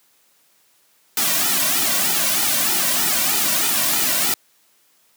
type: noise with flanger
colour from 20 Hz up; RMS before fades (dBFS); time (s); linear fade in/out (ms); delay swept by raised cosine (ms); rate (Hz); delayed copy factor
white; -19; 1.17-4.34; 2; 1.8 to 2.4; 3.2; -0.9
effects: white hiss -59 dBFS RMS until 5.16 s + high-pass 150 Hz 12 dB/octave